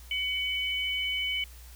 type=tone pair together; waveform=sine; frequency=2253 / 3007 Hz; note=C#7 / F#7; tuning=+28 / +27 cents; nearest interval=perfect fourth; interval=499 cents; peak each=-31 / -30 dBFS; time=0.11-1.44 s; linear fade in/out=2 ms; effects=added 60 Hz sine -46 dBFS peak until 1.75 s + white hiss -54 dBFS RMS until 1.75 s